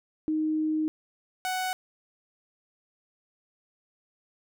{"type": "tone pair in turn", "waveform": ["sine", "sawtooth"], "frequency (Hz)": [311.1, 743.6], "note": ["D#4", "F#5"], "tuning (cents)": [0, 8], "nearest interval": "octave + minor third", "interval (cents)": 1508, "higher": "second", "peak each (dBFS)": -24, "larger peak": "neither", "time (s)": [[0.28, 0.88], [1.45, 1.73]], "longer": "first", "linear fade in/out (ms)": 0, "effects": []}